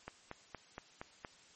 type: click train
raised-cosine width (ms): 0.5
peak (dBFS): -28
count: 6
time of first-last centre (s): 0.08-1.248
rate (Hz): 4.28
effects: white hiss -62 dBFS RMS until 1.55 s + MP3 32 kbps